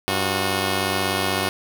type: tone pair together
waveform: 5% pulse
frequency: 96.25 / 363.4 Hz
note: G2 / F#4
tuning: -31 / -31 cents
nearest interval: octave + major seventh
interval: 2300 cents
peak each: -12 dBFS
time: 0.08-1.49 s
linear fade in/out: 0 ms
effects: none